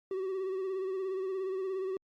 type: tone with vibrato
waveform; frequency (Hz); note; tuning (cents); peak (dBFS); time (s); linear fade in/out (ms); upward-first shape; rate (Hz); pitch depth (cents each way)
triangle; 379.7; F#4; +45; -30; 0.11-1.97; 2; sine; 17; 43
effects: Opus 48 kbps